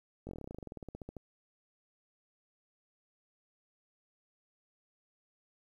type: slowing click train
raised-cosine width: 2 ms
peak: -30 dBFS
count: 22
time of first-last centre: 0.27-1.167 s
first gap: 20 ms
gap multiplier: 1.07
effects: 11-bit